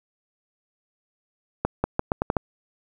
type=accelerating click train; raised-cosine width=1 ms; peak=-7 dBFS; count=7; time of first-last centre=1.65-2.368 s; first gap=190 ms; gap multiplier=0.81; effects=8-bit